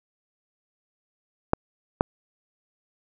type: clicks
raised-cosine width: 1 ms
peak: -4 dBFS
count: 2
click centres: 1.534 / 2.009 s
effects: none